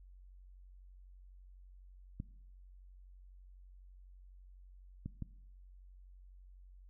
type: clicks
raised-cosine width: 5 ms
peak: -28 dBFS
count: 3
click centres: 2.201 / 5.06 / 5.223 s
effects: noise-tail reverb RT60 0.8 s tail -20 dB re dry + added 46 Hz sine -54 dBFS peak until 6.89 s